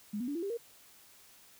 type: tone with pitch steps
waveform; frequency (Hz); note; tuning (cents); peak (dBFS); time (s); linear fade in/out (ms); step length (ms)
sine; 208 / 244.5 / 287.4 / 337.9 / 397.2 / 466.9; G#3 / B3 / D4 / E4 / G4 / A#4; +3 / -17 / -37 / +43 / +23 / +3; -33; 0.13-0.574; 10; 74
effects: white hiss -59 dBFS RMS until 1.59 s